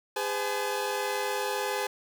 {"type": "tone cluster", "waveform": "sawtooth", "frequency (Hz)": [406.7, 508, 853], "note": ["G#4", "B4", "G#5"], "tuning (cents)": [-36, 49, 46], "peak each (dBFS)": -29, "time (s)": [0.16, 1.87], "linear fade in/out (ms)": 5, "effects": ["9-bit"]}